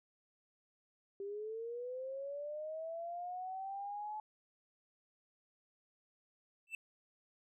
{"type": "linear sweep", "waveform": "sine", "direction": "up", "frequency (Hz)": [392, 860], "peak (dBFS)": -40, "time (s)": [1.2, 4.2], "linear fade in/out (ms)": 2}
{"type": "tone with exponential growth", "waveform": "triangle", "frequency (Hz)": 2658, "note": "E7", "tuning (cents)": 14, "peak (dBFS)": -34, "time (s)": [6.67, 6.75], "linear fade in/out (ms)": 2, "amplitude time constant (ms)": 16}
{"effects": []}